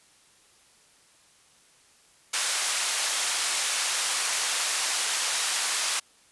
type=band-pass noise; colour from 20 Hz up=white; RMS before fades=-27 dBFS; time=2.33-6 s; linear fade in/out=10 ms; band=800 to 10000 Hz; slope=12 dB/octave; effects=white hiss -59 dBFS RMS until 6.31 s + resampled to 24000 Hz